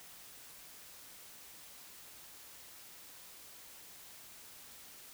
silence, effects white hiss -54 dBFS RMS until 5.13 s

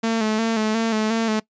sawtooth tone with vibrato, 221.4 Hz, A3, 11 cents sharp, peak -15 dBFS, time 0.03-1.4 s, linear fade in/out 10 ms, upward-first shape square, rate 2.8 Hz, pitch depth 40 cents each way, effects noise-tail reverb RT60 0.1 s tail -21 dB re dry + resampled to 16000 Hz

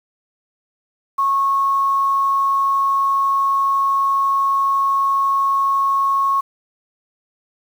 sine tone with quantisation, 1097 Hz, C#6, 18 cents flat, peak -14 dBFS, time 1.18-6.41 s, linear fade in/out 10 ms, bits 7, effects none

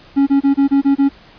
triangle tone bursts, 277.2 Hz, C#4, in tune, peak -7 dBFS, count 7, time 0.16-1.092 s, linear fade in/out 20 ms, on 110 ms, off 27 ms, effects pink hiss -44 dBFS RMS until 1.38 s + resampled to 11025 Hz

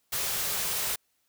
white band-stop noise, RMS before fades -30 dBFS, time 0.12-0.96 s, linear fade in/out 10 ms, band 220 to 340 Hz, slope 96 dB/octave, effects white hiss -73 dBFS RMS until 1.28 s

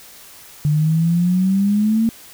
sine exponential sweep, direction up, 146.83 to 229.4 Hz, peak -13 dBFS, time 0.65-2.09 s, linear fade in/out 0 ms, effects white hiss -42 dBFS RMS until 2.33 s

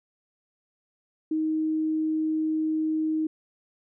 sine tone, 313.8 Hz, D#4, 15 cents sharp, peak -23 dBFS, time 1.31-3.27 s, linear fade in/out 5 ms, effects none

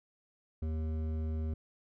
triangle tone with hard clipping, 78.8 Hz, D#2, 23 cents sharp, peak -34 dBFS, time 0.62-1.54 s, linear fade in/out 5 ms, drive 15 dB, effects none

